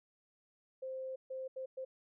sine tone bursts at uneven times, 523.3 Hz, C5, in tune, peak -39 dBFS, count 4, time 0.82-1.16 / 1.3-1.48 / 1.56-1.66 / 1.77-1.85 s, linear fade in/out 10 ms, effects none

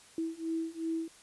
sine beating tone pair, 325 / 327.7 Hz, E4 / E4, -24 / -10 cents, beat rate 2.7 Hz, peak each -36 / -35 dBFS, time 0.18-1.08 s, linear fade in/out 2 ms, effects white hiss -57 dBFS RMS until 1.22 s + resampled to 24000 Hz

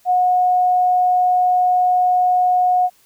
sine tone, 727 Hz, F#5, 31 cents flat, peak -12 dBFS, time 0.05-2.9 s, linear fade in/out 50 ms, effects white hiss -55 dBFS RMS until 3.05 s

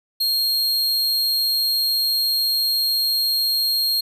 45% pulse tone, 4238 Hz, C8, 21 cents sharp, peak -17 dBFS, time 0.2-4.01 s, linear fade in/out 10 ms, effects resampled to 32000 Hz

